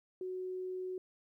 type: tone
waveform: sine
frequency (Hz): 369.8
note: F#4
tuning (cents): -1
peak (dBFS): -37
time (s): 0.21-0.98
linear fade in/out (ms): 2
effects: 13-bit